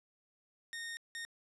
sawtooth tone bursts at uneven times, 1845 Hz, A#6, 18 cents flat, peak -37 dBFS, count 2, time 0.73-0.97 / 1.15-1.25 s, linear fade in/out 0 ms, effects resampled to 24000 Hz + 11-bit

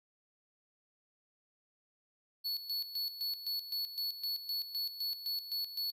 square tone with tremolo, 4412 Hz, C#8, 9 cents flat, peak -34 dBFS, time 2.44-5.92 s, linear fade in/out 20 ms, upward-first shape square, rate 3.9 Hz, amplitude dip 70%, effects none

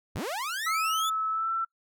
sawtooth linear sweep, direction up, 38.26 to 3552 Hz, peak -27 dBFS, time 0.15-1.1 s, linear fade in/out 10 ms
sine tone with pitch glide, 1300 to 1339.6 Hz, E6 to E6, -24 to +27 cents, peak -26 dBFS, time 0.66-1.65 s, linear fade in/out 10 ms, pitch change +51 cents, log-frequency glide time 1.3-1.51 s
effects noise-tail reverb RT60 0.1 s tail -23 dB re dry

